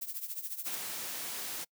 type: noise with tremolo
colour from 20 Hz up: violet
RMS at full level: -36 dBFS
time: 0.01-0.76 s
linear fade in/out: 10 ms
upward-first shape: triangle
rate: 14 Hz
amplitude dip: 85%
type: noise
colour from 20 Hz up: white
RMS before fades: -39 dBFS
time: 0.65-1.65 s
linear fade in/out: 20 ms
effects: noise-tail reverb RT60 0.1 s tail -26 dB re dry + high-pass 150 Hz 12 dB/octave